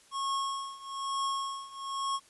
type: tone with tremolo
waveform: square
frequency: 1093 Hz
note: C#6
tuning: 25 cents flat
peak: -29 dBFS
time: 0.11-2.2 s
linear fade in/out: 50 ms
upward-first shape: triangle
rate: 1.1 Hz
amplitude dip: 90%
effects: white hiss -60 dBFS RMS until 2.29 s + resampled to 24000 Hz